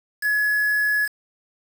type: tone with quantisation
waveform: sine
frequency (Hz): 1694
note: G#6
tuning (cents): +34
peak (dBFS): -18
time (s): 0.21-1.09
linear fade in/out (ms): 50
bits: 5
effects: none